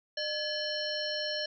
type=harmonic tone with a mistuned harmonic; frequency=604 Hz; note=D5; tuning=48 cents sharp; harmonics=1 / 3 / 5 / 7 / 9; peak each=-36 / -39 / -39 / -37 / -38 dBFS; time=0.17-1.46 s; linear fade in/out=5 ms; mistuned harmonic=3; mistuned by=-110 cents; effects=none